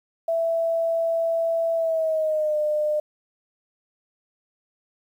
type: tone with pitch glide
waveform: sine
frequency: 662 to 603.6 Hz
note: E5 to D5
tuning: +7 to +47 cents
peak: -20 dBFS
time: 0.28-3 s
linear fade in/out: 5 ms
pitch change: -160 cents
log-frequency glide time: 1.75-2.57 s
effects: 9-bit